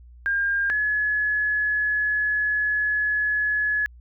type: tone pair in turn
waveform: sine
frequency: 1608 / 1699.3 Hz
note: G6 / G#6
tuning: +44 / +39 cents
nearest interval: minor second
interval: 95 cents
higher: second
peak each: -20 dBFS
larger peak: neither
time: 0.26-0.7 / 0.7-3.86 s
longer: second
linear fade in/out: 0 ms
effects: added 60 Hz sine -44 dBFS peak until 4 s